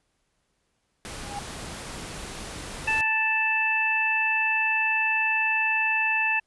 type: noise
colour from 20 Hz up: pink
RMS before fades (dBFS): -37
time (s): 1.05-3.01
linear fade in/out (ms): 0
type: tone with exponential growth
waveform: sine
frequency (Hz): 812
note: G#5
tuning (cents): -39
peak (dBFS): -28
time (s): 1.1-1.39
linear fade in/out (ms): 1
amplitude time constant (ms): 62
type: harmonic tone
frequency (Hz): 880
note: A5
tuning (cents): 0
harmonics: 1 / 2 / 3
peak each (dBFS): -29 / -27 / -23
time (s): 2.87-6.4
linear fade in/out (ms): 10
effects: pink hiss -73 dBFS RMS until 6.46 s + resampled to 24000 Hz